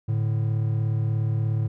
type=tone pair together; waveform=triangle; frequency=110 / 146.83 Hz; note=A2 / D3; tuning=0 / 0 cents; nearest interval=perfect fourth; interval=500 cents; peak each=-20 / -27 dBFS; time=0.08-1.68 s; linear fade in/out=10 ms; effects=none